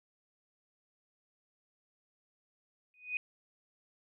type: tone with exponential growth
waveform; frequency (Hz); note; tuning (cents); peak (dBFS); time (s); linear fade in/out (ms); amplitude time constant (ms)
sine; 2489; D#7; 0; -28; 2.94-3.17; 1; 50
effects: none